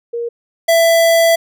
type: tone pair in turn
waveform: sine / square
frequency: 470.3 / 665.1 Hz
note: A#4 / E5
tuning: +15 / +15 cents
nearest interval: tritone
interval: 600 cents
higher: second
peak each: -18 / -9 dBFS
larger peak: second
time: 0.13-0.29 / 0.68-1.36 s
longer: second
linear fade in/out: 10 ms
effects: none